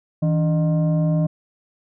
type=tone with frequency modulation; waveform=sine; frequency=161.3 Hz; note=E3; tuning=37 cents flat; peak=-15 dBFS; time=0.22-1.27 s; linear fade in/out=10 ms; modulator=450 Hz; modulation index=0.55; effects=tanh soft clip ceiling -11 dBFS